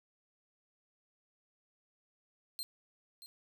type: tone with echo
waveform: sawtooth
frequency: 4167 Hz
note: C8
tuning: 8 cents flat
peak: -35 dBFS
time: 2.59-2.63 s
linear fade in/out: 0 ms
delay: 630 ms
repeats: 1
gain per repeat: -12 dB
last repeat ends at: 3.26 s
effects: none